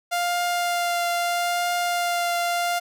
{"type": "tone with vibrato", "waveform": "sawtooth", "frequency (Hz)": 699, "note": "F5", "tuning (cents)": 1, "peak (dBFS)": -18, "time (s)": [0.11, 2.8], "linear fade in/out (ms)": 20, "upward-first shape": "triangle", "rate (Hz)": 0.77, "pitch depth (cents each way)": 13, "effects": []}